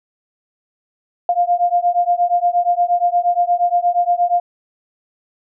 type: beating tone pair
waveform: sine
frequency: 698.5 / 707 Hz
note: F5 / F5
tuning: 0 / +21 cents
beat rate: 8.5 Hz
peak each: -16 dBFS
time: 1.29-4.4 s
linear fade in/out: 2 ms
effects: none